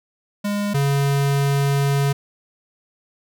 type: tone pair in turn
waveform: square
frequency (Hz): 204.4 / 140.05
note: G#3 / C#3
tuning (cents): -27 / +18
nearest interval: perfect fifth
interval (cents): 655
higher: first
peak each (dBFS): -21 / -17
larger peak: second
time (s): 0.44-0.74 / 0.74-2.13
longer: second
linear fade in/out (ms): 10
effects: none